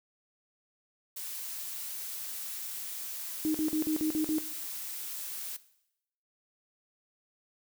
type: noise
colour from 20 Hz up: blue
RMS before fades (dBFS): -39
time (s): 1.16-5.57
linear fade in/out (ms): 10
type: tone bursts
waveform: sine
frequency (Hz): 311.1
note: D#4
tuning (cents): 0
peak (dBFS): -26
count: 7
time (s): 3.45-4.384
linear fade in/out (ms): 0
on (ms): 94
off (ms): 46
effects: noise-tail reverb RT60 0.8 s tail -17 dB re dry